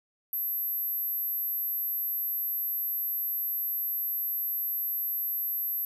sine tone, 12190 Hz, G9, 50 cents flat, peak -28 dBFS, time 0.33-5.85 s, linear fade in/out 2 ms, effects none

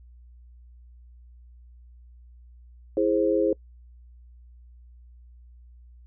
sine chord, E augmented, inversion none, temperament equal with one note detuned, 329.6 / 415.3 / 527.2 Hz, E4 / G#4 / B#4, 0 / 0 / +13 cents, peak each -24 dBFS, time 2.97-3.53 s, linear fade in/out 2 ms, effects noise-tail reverb RT60 0.1 s tail -26 dB re dry + added 60 Hz sine -47 dBFS peak until 6.06 s

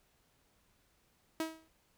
sawtooth tone with exponential decay, 320.9 Hz, E4, 46 cents flat, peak -27 dBFS, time 1.4-1.68 s, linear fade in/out 2 ms, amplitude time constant 60 ms, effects pink hiss -72 dBFS RMS until 1.97 s

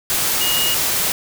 sine tone in noise, 2872 Hz, F7, 48 cents sharp, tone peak -20 dBFS, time 0.41-0.74 s, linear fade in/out 0 ms, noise white, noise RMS -19 dBFS, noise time 0.1-1.12 s, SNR -4 dB, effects none

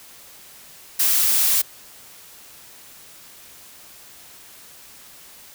blue noise, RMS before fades -18 dBFS, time 0.99-1.62 s, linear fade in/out 10 ms, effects white hiss -45 dBFS RMS until 5.54 s

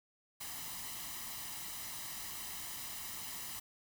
white noise with comb filter, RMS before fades -44 dBFS, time 0.4-3.6 s, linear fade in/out 10 ms, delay 1 ms, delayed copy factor +0.6, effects none

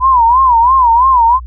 sine tone with vibrato, 987.8 Hz, B5, in tune, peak -5 dBFS, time 0-1.4 s, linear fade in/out 50 ms, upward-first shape sine, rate 3 Hz, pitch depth 140 cents each way, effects added 60 Hz sine -24 dBFS peak until 1.46 s

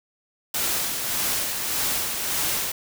white noise with tremolo, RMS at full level -24 dBFS, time 0.54-2.72 s, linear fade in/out 5 ms, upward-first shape sine, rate 1.7 Hz, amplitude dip 40%, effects none

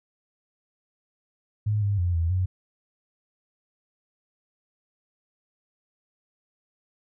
sine tone with pitch steps, 105.7 / 101.2 / 88.1 / 83.2 / 92.3 Hz, G#2 / G#2 / F2 / E2 / F#2, +31 / -44 / +16 / +17 / -4 cents, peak -21 dBFS, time 1.66-2.46 s, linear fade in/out 10 ms, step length 160 ms, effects none

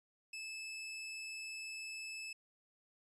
sawtooth tone, 2614 Hz, E7, 15 cents flat, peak -40 dBFS, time 0.33-2.33 s, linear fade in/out 5 ms, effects resampled to 22050 Hz

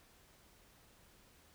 silence, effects pink hiss -65 dBFS RMS until 1.54 s

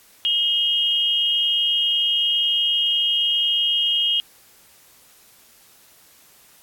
sine tone pair together, 2875 / 3227 Hz, F7 / G7, +50 / +50 cents, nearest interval major second, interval 200 cents, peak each -20 dBFS, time 0.25-4.2 s, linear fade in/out 0 ms, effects white hiss -52 dBFS RMS until 6.62 s + AAC 64 kbps

